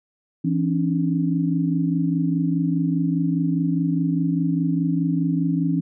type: tone cluster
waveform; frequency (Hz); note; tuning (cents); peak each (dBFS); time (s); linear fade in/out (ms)
sine; 166.3 / 270.4 / 295.3; E3 / C#4 / D4; +16 / -43 / +10; -21 / -23 / -26; 0.44-5.81; 10
effects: none